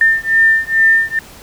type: beating tone pair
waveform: sine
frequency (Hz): 1798 / 1800.3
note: A6 / A6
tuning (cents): +37 / +39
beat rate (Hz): 2.3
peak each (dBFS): -12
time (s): 0.01-1.19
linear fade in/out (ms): 2
effects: pink hiss -38 dBFS RMS until 1.42 s